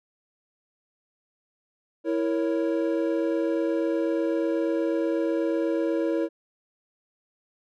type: chord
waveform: triangle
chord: A# diminished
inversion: second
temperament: equal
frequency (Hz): 329.6 / 466.2 / 554.4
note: E4 / A#4 / C#5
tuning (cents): 0 / 0 / 0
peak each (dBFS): -23 / -27 / -27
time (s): 2.04-6.29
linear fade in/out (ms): 50
effects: none